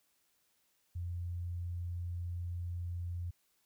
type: tone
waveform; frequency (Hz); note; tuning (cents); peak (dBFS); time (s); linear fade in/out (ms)
sine; 87.31; F2; 0; -36; 0.95-3.31; 10
effects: white hiss -75 dBFS RMS until 3.65 s